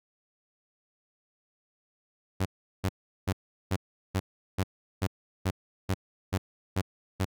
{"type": "tone bursts", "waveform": "sawtooth", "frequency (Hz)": 95, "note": "F#2", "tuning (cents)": 46, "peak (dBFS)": -21, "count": 12, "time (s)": [2.4, 7.252], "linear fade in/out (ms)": 10, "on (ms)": 56, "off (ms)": 380, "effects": []}